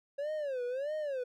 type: tone with vibrato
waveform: triangle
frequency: 549 Hz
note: C#5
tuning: 17 cents flat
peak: -31 dBFS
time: 0.18-1.24 s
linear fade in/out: 10 ms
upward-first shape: sine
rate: 1.6 Hz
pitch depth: 210 cents each way
effects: none